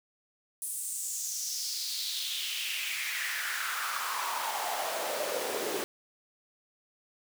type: noise with high-pass filter sweep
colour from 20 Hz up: pink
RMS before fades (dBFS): -34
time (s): 0.62-5.84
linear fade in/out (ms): 0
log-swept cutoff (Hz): 9800 to 370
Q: 3.6
effects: none